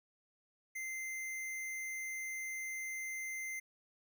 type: tone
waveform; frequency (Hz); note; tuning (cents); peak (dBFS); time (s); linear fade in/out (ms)
square; 2080; C7; -11; -40; 0.75-3.6; 10
effects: none